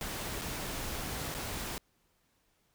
pink noise with dropouts, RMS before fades -38 dBFS, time 0.01-1.78 s, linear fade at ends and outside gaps 1 ms, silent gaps 0.414-0.418 / 1.343-1.348 s, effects pink hiss -73 dBFS RMS until 2.74 s

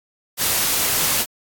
white noise, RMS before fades -19 dBFS, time 0.37-1.26 s, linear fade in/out 50 ms, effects AAC 64 kbps

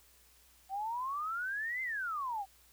sine exponential two-way sweep, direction up then down, 755 to 2100 to 755 Hz, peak -34 dBFS, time 0.69-2.46 s, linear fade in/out 50 ms, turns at 1.82 s, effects added 60 Hz sine -68 dBFS peak until 2.72 s + white hiss -64 dBFS RMS until 2.72 s

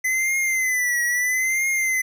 square tone with vibrato, 2023 Hz, B6, 41 cents sharp, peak -20 dBFS, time 0.04-2.02 s, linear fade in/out 10 ms, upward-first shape triangle, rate 0.76 Hz, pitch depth 100 cents each way, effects none

